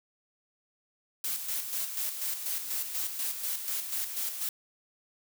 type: noise with tremolo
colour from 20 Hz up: blue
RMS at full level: -32 dBFS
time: 1.24-4.49 s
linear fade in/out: 2 ms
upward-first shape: square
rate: 4.1 Hz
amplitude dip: 50%
effects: none